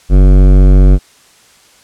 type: tone with hard clipping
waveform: sine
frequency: 47.38 Hz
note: F#1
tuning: 42 cents sharp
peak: -4 dBFS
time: 0.09-0.99 s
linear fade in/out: 50 ms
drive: 16 dB
effects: white hiss -45 dBFS RMS until 1.83 s + low-pass 9000 Hz 12 dB/octave